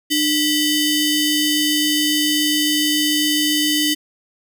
sawtooth ring-modulated tone, 1661.2 Hz, G#6, in tune, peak -9 dBFS, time 0.1-3.95 s, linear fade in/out 20 ms, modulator 1360 Hz, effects none

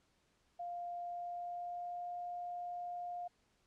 sine tone with pitch glide, 700 to 706.5 Hz, F5 to F5, +4 to +20 cents, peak -40 dBFS, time 0.59-3.28 s, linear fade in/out 10 ms, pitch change +16 cents, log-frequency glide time 0.99-2.11 s, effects pink hiss -75 dBFS RMS until 3.66 s + low-pass 8000 Hz 12 dB/octave

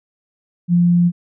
sine tone, 174.2 Hz, F3, 4 cents flat, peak -10 dBFS, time 0.68-1.12 s, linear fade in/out 50 ms, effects none

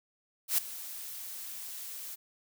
blue noise with ADSR envelope, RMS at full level -25 dBFS, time 0.48-2.16 s, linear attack 100 ms, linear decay 7 ms, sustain -17 dB, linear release 20 ms, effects none

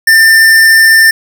square tone, 1793 Hz, A6, 32 cents sharp, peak -3 dBFS, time 0.07-1.11 s, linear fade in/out 5 ms, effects none

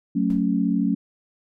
sine chord, F# minor, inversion none, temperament just, 185 / 222 / 277.5 Hz, F#3 / A3 / C#4, 0 / +16 / +2 cents, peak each -23 dBFS, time 0.15-0.95 s, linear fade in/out 10 ms
brown noise with exponential decay, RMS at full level -32 dBFS, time 0.3-0.51 s, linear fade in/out 1 ms, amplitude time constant 44 ms
effects none

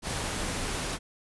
pink noise, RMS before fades -32 dBFS, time 0.02-0.99 s, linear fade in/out 50 ms, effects resampled to 24000 Hz

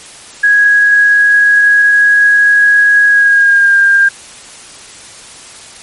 sine tone with pitch glide, 1658 to 1601.5 Hz, G#6 to G6, -3 to +37 cents, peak -4 dBFS, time 0.43-4.09 s, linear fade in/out 10 ms, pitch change -60 cents, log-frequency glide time 3.07-3.76 s, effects white hiss -33 dBFS RMS until 5.82 s + MP3 48 kbps

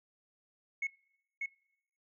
sine tone with echo, 2191 Hz, C#7, 21 cents flat, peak -30 dBFS, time 0.82-0.87 s, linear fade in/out 5 ms, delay 590 ms, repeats 1, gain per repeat -3 dB, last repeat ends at 1.46 s, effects noise-tail reverb RT60 0.8 s tail -24 dB re dry + tanh soft clip ceiling -28 dBFS

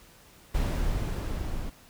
brown noise with level ramp, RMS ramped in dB -25 to -34 dBFS, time 0.54-1.7 s, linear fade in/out 10 ms, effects pink hiss -55 dBFS RMS until 1.89 s

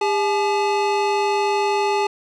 square tone pair together, 402.7 / 855.4 Hz, G4 / A5, +47 / -49 cents, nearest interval octave + minor second, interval 1304 cents, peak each -21 dBFS, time 0.01-2.07 s, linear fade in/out 5 ms, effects low-pass 5000 Hz 12 dB/octave

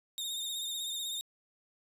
sawtooth tone with vibrato, 3682 Hz, A#7, 22 cents flat, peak -32 dBFS, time 0.18-1.21 s, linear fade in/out 0 ms, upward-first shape sine, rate 16 Hz, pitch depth 50 cents each way, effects resampled to 32000 Hz

